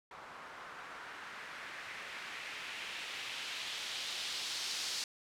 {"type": "noise with low-pass filter sweep", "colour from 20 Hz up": "blue", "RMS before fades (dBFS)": -43, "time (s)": [0.11, 5.04], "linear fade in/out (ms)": 2, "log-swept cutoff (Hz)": [1100, 4900], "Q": 1.5, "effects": []}